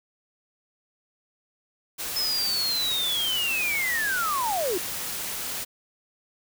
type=noise; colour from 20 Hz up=white; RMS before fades=-32 dBFS; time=1.98-5.65 s; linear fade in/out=20 ms
type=linear sweep; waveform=sine; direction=down; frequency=5200 to 329.6 Hz; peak=-24 dBFS; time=2.16-4.78 s; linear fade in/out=5 ms
effects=none